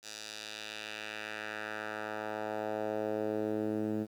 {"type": "tone with band-pass filter sweep", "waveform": "10% pulse", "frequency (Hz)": 107.3, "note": "A2", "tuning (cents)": -43, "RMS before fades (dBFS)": -37, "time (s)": [0.02, 4.07], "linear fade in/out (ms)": 50, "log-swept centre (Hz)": [5700, 250], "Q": 1.4, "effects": ["10-bit"]}